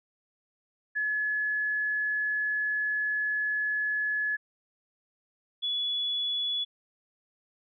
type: tone pair in turn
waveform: sine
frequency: 1705 / 3410 Hz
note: G#6 / G#7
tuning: +45 / +45 cents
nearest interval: octave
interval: 1200 cents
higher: second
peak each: -26 / -27 dBFS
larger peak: first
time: 0.95-4.37 / 5.62-6.65 s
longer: first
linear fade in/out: 20 ms
effects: none